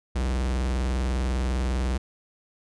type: tone with vibrato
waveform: square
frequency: 62.4 Hz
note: B1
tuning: 19 cents sharp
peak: -24 dBFS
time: 0.15-1.98 s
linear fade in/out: 10 ms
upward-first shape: sine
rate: 20 Hz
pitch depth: 210 cents each way
effects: resampled to 22050 Hz